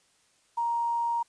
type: tone with quantisation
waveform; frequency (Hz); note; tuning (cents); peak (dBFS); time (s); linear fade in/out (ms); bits
sine; 937; A#5; +9; -25; 0.57-1.23; 10; 9
effects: white hiss -66 dBFS RMS until 1.28 s + resampled to 22050 Hz